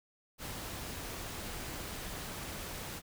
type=noise; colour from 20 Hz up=pink; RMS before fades=-42 dBFS; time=0.38-3.02 s; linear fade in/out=50 ms; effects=none